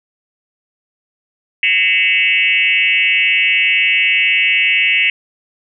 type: tone with frequency modulation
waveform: sine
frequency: 2421 Hz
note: D#7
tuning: 48 cents flat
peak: -10 dBFS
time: 1.63-5.1 s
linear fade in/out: 2 ms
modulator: 192 Hz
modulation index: 2.2
effects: none